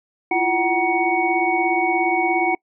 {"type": "tone cluster", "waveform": "sine", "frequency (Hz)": [333, 350, 751, 949, 2232], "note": ["E4", "F4", "F#5", "A#5", "C#7"], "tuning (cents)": [18, 4, 26, 31, 11], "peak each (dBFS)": [-25, -24, -20, -27, -22], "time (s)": [0.31, 2.55], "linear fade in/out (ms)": 5, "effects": ["noise-tail reverb RT60 0.1 s tail -26 dB re dry"]}